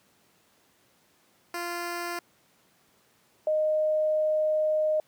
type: tone pair in turn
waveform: 10% pulse / sine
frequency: 346.8 / 617.9 Hz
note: F4 / D#5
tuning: -12 / -12 cents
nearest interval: minor seventh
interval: 1000 cents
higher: second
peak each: -23 / -22 dBFS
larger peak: second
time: 1.54-2.19 / 3.47-5 s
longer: second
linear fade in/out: 2 ms
effects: pink hiss -64 dBFS RMS until 5.07 s + high-pass 150 Hz 12 dB/octave